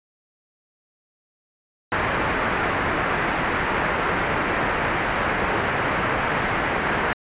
white low-pass noise, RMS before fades -23 dBFS, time 1.92-7.13 s, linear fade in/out 0 ms, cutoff 2000 Hz, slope 24 dB/octave, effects resampled to 8000 Hz

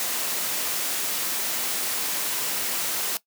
white noise, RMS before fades -27 dBFS, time 0-3.17 s, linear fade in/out 0 ms, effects noise-tail reverb RT60 0.1 s tail -18 dB re dry + high-pass 200 Hz 12 dB/octave

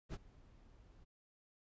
brown noise with ADSR envelope, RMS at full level -39 dBFS, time 0.09-1.05 s, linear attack 49 ms, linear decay 34 ms, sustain -23 dB, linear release 22 ms, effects resampled to 16000 Hz

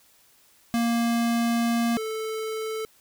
square tone pair in turn, 233.6 / 439.2 Hz, A#3 / A4, +4 / -3 cents, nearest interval major seventh, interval 1093 cents, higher second, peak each -22 / -29 dBFS, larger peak first, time 0.74-1.97 / 1.97-2.85 s, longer first, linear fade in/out 0 ms, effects white hiss -59 dBFS RMS until 3 s

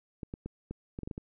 clicks, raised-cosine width 3 ms, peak -25 dBFS, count 9, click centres 0.232 / 0.339 / 0.46 / 0.71 / 0.989 / 1.033 / 1.075 / 1.112 / 1.179 s, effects none

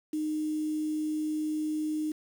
sine tone with quantisation, 307.4 Hz, D#4, 21 cents flat, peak -28 dBFS, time 0.13-2.12 s, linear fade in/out 5 ms, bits 8, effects none

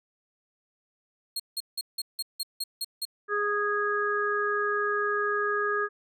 sawtooth tone bursts, 4259 Hz, C8, 30 cents sharp, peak -26 dBFS, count 9, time 1.36-3.053 s, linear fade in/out 5 ms, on 37 ms, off 170 ms
harmonic tone, 413.5 Hz, G#4, 8 cents flat, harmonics 1 / 3 / 4, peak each -29 / -29 / -29 dBFS, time 3.28-5.89 s, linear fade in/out 50 ms
effects none

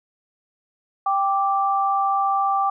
sine tone pair together, 787 / 1172.5 Hz, G5 / D6, +7 / -3 cents, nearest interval perfect fifth, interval 690 cents, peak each -20 / -21 dBFS, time 1.06-2.7 s, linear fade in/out 5 ms, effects none

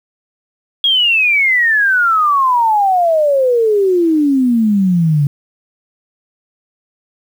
sine exponential sweep, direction down, 3322 to 140 Hz, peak -9 dBFS, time 0.84-5.27 s, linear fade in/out 2 ms, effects 7-bit

